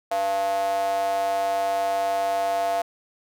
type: tone with high-pass filter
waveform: square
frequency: 98.1 Hz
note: G2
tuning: 2 cents sharp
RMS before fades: -24 dBFS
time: 0.11-2.82 s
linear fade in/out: 5 ms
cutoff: 680 Hz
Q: 7.4
effects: none